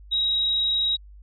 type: tone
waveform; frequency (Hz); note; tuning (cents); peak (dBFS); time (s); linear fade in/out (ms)
sine; 3818; A#7; +41; -20; 0.11-0.97; 20
effects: added 50 Hz sine -43 dBFS peak until 1.22 s